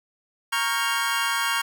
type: chord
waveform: 25% pulse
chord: G half-diminished seventh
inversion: first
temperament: equal with one note detuned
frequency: 932.3 / 1108.7 / 1396.9 / 1597.2 Hz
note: Bb5 / Db6 / F6 / G6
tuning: 0 / 0 / 0 / +32 cents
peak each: -25 / -24 / -25 / -24 dBFS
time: 0.52-1.62 s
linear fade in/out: 10 ms
effects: none